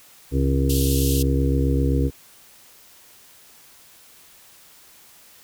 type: harmonic tone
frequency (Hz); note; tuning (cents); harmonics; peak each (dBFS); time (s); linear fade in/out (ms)
67.7; C#2; -40; 1 / 2 / 4 / 5 / 6 / 7; -20 / -23 / -24 / -30 / -31 / -29; 0.31-2.11; 50
type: band-pass noise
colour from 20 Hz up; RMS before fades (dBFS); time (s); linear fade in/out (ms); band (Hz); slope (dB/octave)
white; -29; 0.69-1.23; 10; 2700 to 16000; 96
effects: white hiss -50 dBFS RMS until 5.43 s